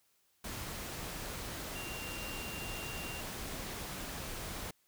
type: tone in noise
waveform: sine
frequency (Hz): 2773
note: F7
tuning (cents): -13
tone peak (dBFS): -45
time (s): 1.75-3.21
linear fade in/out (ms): 5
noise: pink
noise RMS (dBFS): -42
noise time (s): 0.44-4.71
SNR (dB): -6
effects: white hiss -73 dBFS RMS until 4.87 s